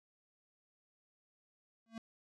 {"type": "tone with exponential growth", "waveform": "square", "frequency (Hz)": 226, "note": "A3", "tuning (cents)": 47, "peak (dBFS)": -40, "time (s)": [1.86, 1.98], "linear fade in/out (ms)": 2, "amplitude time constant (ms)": 25, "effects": ["low-pass 6000 Hz 12 dB/octave"]}